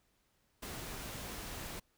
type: noise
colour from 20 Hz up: pink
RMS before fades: -44 dBFS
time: 0.62-1.8 s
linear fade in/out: 10 ms
effects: pink hiss -75 dBFS RMS until 1.97 s